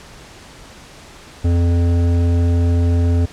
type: tone with hard clipping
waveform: sine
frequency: 86 Hz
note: F2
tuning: 26 cents flat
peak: -14 dBFS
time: 1.44-3.26 s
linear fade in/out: 10 ms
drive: 12 dB
effects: pink hiss -40 dBFS RMS until 3.32 s + low-pass 8000 Hz 12 dB/octave